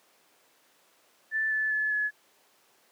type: tone with pitch steps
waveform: sine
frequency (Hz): 1760 / 1740.8 / 1721.8 / 1703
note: A6 / A6 / A6 / G#6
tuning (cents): 0 / -19 / -38 / +43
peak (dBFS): -25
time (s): 1.31-2.11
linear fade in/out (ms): 50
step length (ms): 200
effects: pink hiss -63 dBFS RMS until 2.91 s + high-pass 400 Hz 12 dB/octave